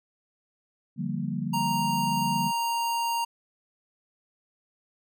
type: chord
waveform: sine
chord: G minor seventh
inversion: second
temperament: equal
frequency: 146.83 / 174.61 / 196 / 233.1 Hz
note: D3 / F3 / G3 / Bb3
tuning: 0 / 0 / 0 / 0 cents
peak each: -33 dBFS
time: 0.96-2.52 s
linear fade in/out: 50 ms
type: tone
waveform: square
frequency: 932.3 Hz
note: A#5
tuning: in tune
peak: -26 dBFS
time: 1.53-3.25 s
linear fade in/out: 10 ms
effects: none